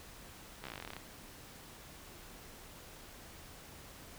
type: slowing click train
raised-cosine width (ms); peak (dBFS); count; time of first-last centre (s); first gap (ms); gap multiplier
0.3; -27; 16; 0.64-0.966; 14; 1.06
effects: pink hiss -53 dBFS RMS until 4.18 s